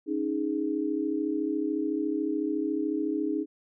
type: chord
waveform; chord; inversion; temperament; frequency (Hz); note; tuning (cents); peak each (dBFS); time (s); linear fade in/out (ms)
sine; C# suspended second; none; equal; 277.2 / 311.1 / 415.3; C#4 / D#4 / G#4; 0 / 0 / 0; -32 / -28 / -33; 0.06-3.46; 50
effects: none